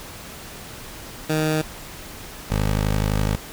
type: tone pair in turn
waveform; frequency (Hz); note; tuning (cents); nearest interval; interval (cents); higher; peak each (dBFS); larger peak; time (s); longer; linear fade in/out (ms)
15% pulse; 155.5 / 51.89; D#3 / G#1; -1 / -1; octave + perfect fifth; 1900; first; -13; neither; 1.29-1.62 / 2.5-3.36; second; 10
effects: pink hiss -38 dBFS RMS until 3.52 s